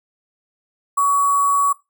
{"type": "tone with sample-and-hold", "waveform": "sine", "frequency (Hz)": 1129, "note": "C#6", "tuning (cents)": 31, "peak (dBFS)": -13, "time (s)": [0.97, 1.73], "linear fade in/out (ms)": 10, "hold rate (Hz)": 8820, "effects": ["noise-tail reverb RT60 0.2 s tail -18 dB re dry"]}